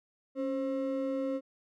triangle ring-modulated tone, 401.9 Hz, G4, 43 cents sharp, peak -25 dBFS, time 0.35-1.41 s, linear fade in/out 50 ms, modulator 127 Hz, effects none

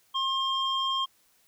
sine tone pair together, 1068 / 3196 Hz, C6 / G7, +35 / +33 cents, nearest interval octave + perfect fifth, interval 1898 cents, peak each -27 dBFS, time 0.14-1.06 s, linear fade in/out 20 ms, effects tanh soft clip ceiling -20 dBFS + white hiss -65 dBFS RMS until 1.47 s

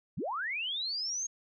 sine linear sweep, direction up, 90 to 6560 Hz, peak -32 dBFS, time 0.17-1.27 s, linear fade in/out 10 ms, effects none

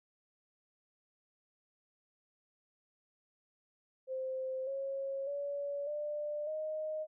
sine tone with pitch steps, 522 / 545.1 / 569.2 / 594.4 / 620.8 Hz, C5 / C#5 / C#5 / D5 / D#5, -4 / -29 / +46 / +21 / -4 cents, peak -35 dBFS, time 4.07-7.07 s, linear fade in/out 50 ms, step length 600 ms, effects none

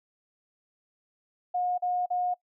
sine tone bursts, 720 Hz, F#5, 47 cents flat, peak -25 dBFS, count 3, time 1.54-2.342 s, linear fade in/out 10 ms, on 240 ms, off 41 ms, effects noise-tail reverb RT60 0.1 s tail -22 dB re dry

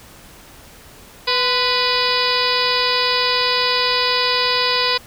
harmonic tone with a mistuned harmonic, 493.9 Hz, B4, in tune, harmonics 1 / 2 / 3 / 4 / 5 / 6 / 7 / 8 / 9 / 10, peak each -24 / -22 / -28 / -26 / -25 / -27 / -27 / -23 / -25 / -23 dBFS, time 1.27-4.98 s, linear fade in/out 10 ms, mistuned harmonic 2, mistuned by +45 cents, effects pink hiss -43 dBFS RMS until 5.06 s

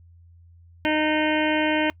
harmonic tone, 307.5 Hz, D#4, 20 cents flat, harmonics 1 / 2 / 3 / 5 / 6 / 7 / 8 / 9 / 10, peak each -23 / -26 / -28 / -30 / -31 / -31 / -32 / -33 / -33 dBFS, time 0.85-1.9 s, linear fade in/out 0 ms, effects noise-tail reverb RT60 0.1 s tail -26 dB re dry + added 85 Hz sine -48 dBFS peak until 2 s

